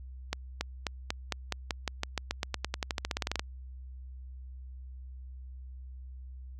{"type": "accelerating click train", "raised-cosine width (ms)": 0.2, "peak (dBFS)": -13, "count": 26, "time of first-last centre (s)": [0.33, 3.395], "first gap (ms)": 280, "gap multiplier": 0.92, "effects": ["added 64 Hz sine -42 dBFS peak until 6.59 s"]}